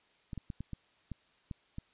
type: clicks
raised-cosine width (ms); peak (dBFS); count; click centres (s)
5; -27; 8; 0.332 / 0.377 / 0.502 / 0.606 / 0.733 / 1.117 / 1.512 / 1.784
effects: white hiss -68 dBFS RMS until 1.93 s + resampled to 8000 Hz